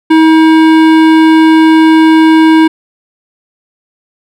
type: tone with hard clipping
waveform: sine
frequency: 319.1 Hz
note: D#4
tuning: 44 cents sharp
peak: -4 dBFS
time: 0.1-2.68 s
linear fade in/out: 10 ms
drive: 16 dB
effects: none